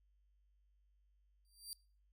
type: tone with exponential growth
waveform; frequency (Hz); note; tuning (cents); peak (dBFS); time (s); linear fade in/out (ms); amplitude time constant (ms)
20% pulse; 4699; D8; 0; -36; 1.45-1.73; 0; 60
effects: noise-tail reverb RT60 0.4 s tail -22 dB re dry + added 50 Hz sine -70 dBFS peak until 2.12 s